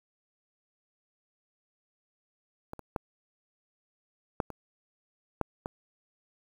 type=clicks; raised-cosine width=1 ms; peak=-24 / -28 / -16 / -13 / -26 / -13 / -20 dBFS; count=7; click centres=2.734 / 2.793 / 2.962 / 4.402 / 4.503 / 5.413 / 5.659 s; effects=8-bit